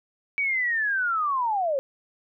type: linear sweep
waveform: sine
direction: down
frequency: 2293 to 520 Hz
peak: -22 dBFS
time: 0.38-1.79 s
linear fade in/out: 0 ms
effects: none

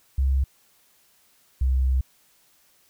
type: tone pair in turn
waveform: sine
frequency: 67 / 64.9 Hz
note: C2 / C2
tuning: +42 / -13 cents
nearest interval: minor second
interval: 55 cents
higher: first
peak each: -18 dBFS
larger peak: neither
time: 0.18-0.44 / 1.61-2.01 s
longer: second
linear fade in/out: 5 ms
effects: white hiss -61 dBFS RMS until 2.89 s

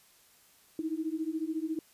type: beating tone pair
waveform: sine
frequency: 311.1 / 325.1 Hz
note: D#4 / E4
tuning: 0 / -24 cents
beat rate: 14 Hz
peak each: -34 / -34 dBFS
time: 0.79-1.79 s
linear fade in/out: 2 ms
effects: white hiss -62 dBFS RMS until 1.93 s + resampled to 32000 Hz

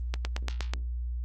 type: slowing click train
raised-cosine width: 0.2 ms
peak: -14 dBFS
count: 6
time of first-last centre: 0.14-0.736 s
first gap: 110 ms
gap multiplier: 1.04
effects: added 60 Hz sine -30 dBFS peak until 1.24 s + Opus 32 kbps

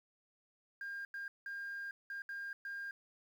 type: tone bursts at uneven times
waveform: sine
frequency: 1606 Hz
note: G6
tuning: 41 cents sharp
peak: -39 dBFS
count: 6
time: 0.81-1.05 / 1.14-1.28 / 1.46-1.91 / 2.1-2.22 / 2.29-2.53 / 2.65-2.91 s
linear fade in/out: 2 ms
effects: tanh soft clip ceiling -38 dBFS + 11-bit

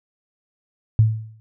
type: tone with exponential decay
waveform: sine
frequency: 110 Hz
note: A2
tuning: in tune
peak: -8 dBFS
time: 0.99-1.4 s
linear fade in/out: 0 ms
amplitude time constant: 87 ms
effects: none

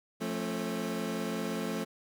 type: chord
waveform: 25% pulse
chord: F augmented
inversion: none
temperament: equal with one note detuned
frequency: 174.61 / 220 / 270.2 Hz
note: F3 / A3 / C#4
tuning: 0 / 0 / -44 cents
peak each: -34 / -31 / -35 dBFS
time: 0.2-1.85 s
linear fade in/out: 20 ms
effects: none

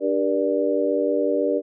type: harmonic tone with a mistuned harmonic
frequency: 98 Hz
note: G2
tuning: in tune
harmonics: 3 / 4 / 5 / 6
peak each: -25 / -25 / -23 / -24 dBFS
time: 0-1.62 s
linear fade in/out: 50 ms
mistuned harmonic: 5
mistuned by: -43 cents
effects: none

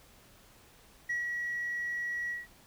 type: tone with ADSR envelope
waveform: sine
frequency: 1922 Hz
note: B6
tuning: 48 cents flat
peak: -27 dBFS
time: 1.09-2.47 s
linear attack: 11 ms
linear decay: 140 ms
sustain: -4 dB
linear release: 170 ms
effects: tanh soft clip ceiling -28 dBFS + pink hiss -59 dBFS RMS until 2.66 s

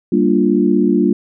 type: chord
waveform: sine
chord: G minor seventh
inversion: none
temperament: equal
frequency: 196 / 233.1 / 293.7 / 349.2 Hz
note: G3 / Bb3 / D4 / F4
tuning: 0 / 0 / 0 / 0 cents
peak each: -16 dBFS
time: 0.12-1.13 s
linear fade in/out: 5 ms
effects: none

